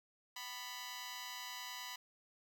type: tone with amplitude modulation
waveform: 10% pulse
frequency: 990 Hz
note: B5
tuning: 4 cents sharp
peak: -32 dBFS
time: 0.36-1.96 s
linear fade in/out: 5 ms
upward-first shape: sine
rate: 229 Hz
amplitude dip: 85%
effects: none